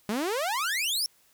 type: exponential sweep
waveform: sawtooth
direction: up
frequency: 198 to 5588 Hz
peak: -23 dBFS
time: 0.09-1.06 s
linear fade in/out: 0 ms
effects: white hiss -63 dBFS RMS until 1.33 s